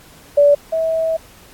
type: tone pair in turn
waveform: sine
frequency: 577 / 647.7 Hz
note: D5 / E5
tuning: -31 / -31 cents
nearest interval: major second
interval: 200 cents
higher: second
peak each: -7 / -15 dBFS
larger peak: first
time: 0.37-0.55 / 0.72-1.17 s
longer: second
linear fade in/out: 10 ms
effects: pink hiss -45 dBFS RMS until 1.53 s + AAC 64 kbps